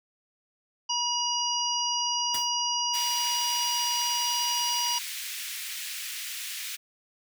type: harmonic tone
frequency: 961 Hz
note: B5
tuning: 48 cents flat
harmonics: 1 / 3 / 5 / 6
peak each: -31 / -31 / -31 / -31 dBFS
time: 0.89-4.99 s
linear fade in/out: 10 ms
type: noise with exponential decay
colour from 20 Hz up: white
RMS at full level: -31 dBFS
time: 2.34-2.52 s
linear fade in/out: 5 ms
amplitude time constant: 39 ms
type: high-pass noise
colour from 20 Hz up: pink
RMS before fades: -36 dBFS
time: 2.93-6.77 s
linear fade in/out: 20 ms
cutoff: 2000 Hz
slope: 24 dB/octave
effects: none